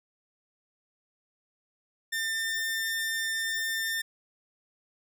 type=tone; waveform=sawtooth; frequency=1799 Hz; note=A6; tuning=38 cents sharp; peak=-25 dBFS; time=2.12-4.02 s; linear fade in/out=10 ms; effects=none